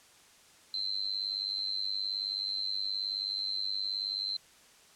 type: tone with amplitude modulation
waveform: sine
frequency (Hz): 4105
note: C8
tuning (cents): -34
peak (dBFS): -27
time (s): 0.74-4.37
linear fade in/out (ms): 2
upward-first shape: sine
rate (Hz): 98.9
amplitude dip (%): 100
effects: white hiss -59 dBFS RMS until 4.95 s + low-pass 9000 Hz 12 dB/octave